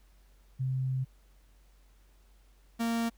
sine / 45% pulse tone pair in turn, 130.8 / 231 Hz, C3 / A#3, 0 / -16 cents, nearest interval minor seventh, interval 984 cents, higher second, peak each -28 dBFS, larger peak neither, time 0.59-1.05 / 2.79-3.1 s, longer first, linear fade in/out 20 ms, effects added 47 Hz sine -58 dBFS peak until 3.17 s + pink hiss -69 dBFS RMS until 3.17 s

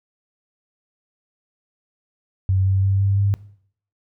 sine tone with pitch steps, 95 / 96.21 / 97.45 / 98.69 / 99.95 Hz, F#2 / G2 / G2 / G2 / G2, +46 / -32 / -10 / +12 / +34 cents, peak -15 dBFS, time 2.49-3.34 s, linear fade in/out 0 ms, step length 170 ms, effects noise-tail reverb RT60 0.6 s tail -20 dB re dry

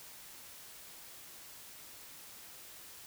silence, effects white hiss -52 dBFS RMS until 3.06 s

